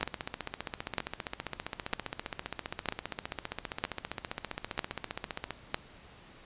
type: two click trains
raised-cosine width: 0.3 ms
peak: -12 / -18 dBFS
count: 7 / 84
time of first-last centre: 0.03-5.744 / 0.01-5.507 s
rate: 1.05 / 15.1 Hz
effects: pink hiss -54 dBFS RMS until 6.45 s + resampled to 8000 Hz